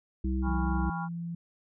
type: harmonic tone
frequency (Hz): 64.9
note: C2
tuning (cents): -13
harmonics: 1 / 3 / 5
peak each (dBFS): -28 / -33 / -35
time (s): 0.24-0.9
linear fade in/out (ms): 5
type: chord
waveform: sine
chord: C# dominant seventh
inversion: second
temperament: equal with one note detuned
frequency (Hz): 812.1 / 987.8 / 1108.7 / 1396.9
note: G#5 / B5 / C#6 / E#6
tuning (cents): -39 / 0 / 0 / 0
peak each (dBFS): -37 / -40 / -42 / -40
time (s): 0.42-1.09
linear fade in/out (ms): 50
type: tone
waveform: sine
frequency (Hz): 169.7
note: F3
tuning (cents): -49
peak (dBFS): -33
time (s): 0.47-1.35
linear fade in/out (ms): 5
effects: none